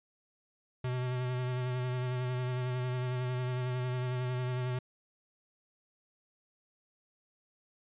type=tone with vibrato; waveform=square; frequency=125.9 Hz; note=B2; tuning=34 cents sharp; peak=-32 dBFS; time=0.84-4.79 s; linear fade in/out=5 ms; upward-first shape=sine; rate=11 Hz; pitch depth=22 cents each way; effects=resampled to 8000 Hz